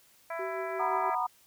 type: harmonic tone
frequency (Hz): 332.3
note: E4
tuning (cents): +14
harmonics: 2 / 3 / 4 / 5 / 6 / 7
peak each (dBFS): -36 / -40 / -42 / -44 / -46 / -47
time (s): 0.3-1.15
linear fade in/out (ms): 5
type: tone with tremolo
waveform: sine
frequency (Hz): 380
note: F#4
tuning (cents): +46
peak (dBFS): -34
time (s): 0.39-1.1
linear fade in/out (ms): 5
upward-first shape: triangle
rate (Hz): 5.9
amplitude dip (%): 50
type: chord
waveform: sine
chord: B major seventh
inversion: second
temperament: equal with one note detuned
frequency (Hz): 740 / 932.3 / 987.8 / 1223.8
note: F#5 / A#5 / B5 / D#6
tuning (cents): 0 / 0 / 0 / -29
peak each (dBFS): -33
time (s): 0.79-1.27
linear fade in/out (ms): 10
effects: white hiss -62 dBFS RMS until 1.46 s